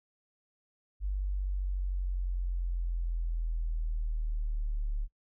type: linear sweep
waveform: sine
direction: down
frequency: 49 to 36 Hz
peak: -29 dBFS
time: 1-5.08 s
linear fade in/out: 50 ms
effects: noise-tail reverb RT60 0.1 s tail -24 dB re dry